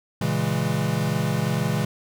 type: chord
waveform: square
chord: A# half-diminished seventh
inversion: none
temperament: equal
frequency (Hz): 116.54 / 138.59 / 164.81 / 207.7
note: A#2 / C#3 / E3 / G#3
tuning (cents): 0 / 0 / 0 / 0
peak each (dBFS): -29 / -27 / -27 / -29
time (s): 0.21-1.85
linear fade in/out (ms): 5
effects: none